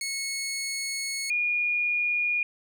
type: tone pair in turn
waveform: 15% pulse / sine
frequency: 2192 / 2436 Hz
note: C#7 / D#7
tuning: -20 / -37 cents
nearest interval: major second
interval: 183 cents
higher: second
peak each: -23 / -23 dBFS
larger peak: neither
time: 0.01-1.3 / 1.3-2.43 s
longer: first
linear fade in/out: 2 ms
effects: none